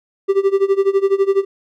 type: tone with tremolo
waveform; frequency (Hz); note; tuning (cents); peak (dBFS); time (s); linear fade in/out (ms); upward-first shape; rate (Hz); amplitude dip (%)
triangle; 392; G4; 0; -7; 0.28-1.45; 20; sine; 12; 90
effects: none